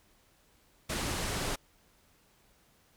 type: low-pass noise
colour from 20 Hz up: pink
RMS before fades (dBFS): -34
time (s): 0.89-1.56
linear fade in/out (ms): 10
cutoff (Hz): 11000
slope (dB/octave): 24
effects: pink hiss -66 dBFS RMS until 2.96 s